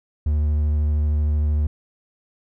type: tone with vibrato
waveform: triangle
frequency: 75 Hz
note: D2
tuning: 37 cents sharp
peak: -15 dBFS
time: 0.26-1.67 s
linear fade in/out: 5 ms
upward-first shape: sine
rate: 13 Hz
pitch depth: 14 cents each way
effects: none